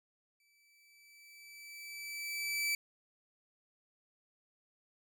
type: tone with exponential growth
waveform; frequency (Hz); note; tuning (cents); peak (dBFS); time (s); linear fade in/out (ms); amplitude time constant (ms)
sawtooth; 2314; D7; -26; -27; 0.4-2.75; 2; 510
effects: none